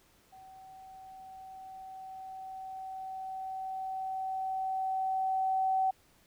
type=tone with level ramp; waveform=sine; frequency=761 Hz; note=F#5; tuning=48 cents sharp; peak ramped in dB=-50 to -25 dBFS; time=0.32-5.91 s; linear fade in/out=10 ms; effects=pink hiss -65 dBFS RMS until 6.26 s